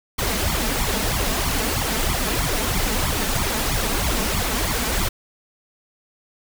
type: noise with flanger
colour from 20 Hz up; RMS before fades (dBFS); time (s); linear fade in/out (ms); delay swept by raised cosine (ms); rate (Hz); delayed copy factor
pink; -22; 0.18-5.09; 10; 0.88 to 4.68; 3.1; +0.85
effects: none